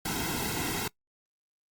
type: noise with comb filter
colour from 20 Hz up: pink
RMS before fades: -32 dBFS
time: 0.05-0.88 s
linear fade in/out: 5 ms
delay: 1.7 ms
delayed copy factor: -0.85
effects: noise-tail reverb RT60 0.1 s tail -23 dB re dry + Opus 48 kbps